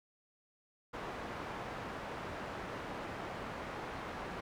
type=low-pass noise; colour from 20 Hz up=white; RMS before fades=-43 dBFS; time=0.93-4.41 s; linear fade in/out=10 ms; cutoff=1200 Hz; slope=12 dB/octave; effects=none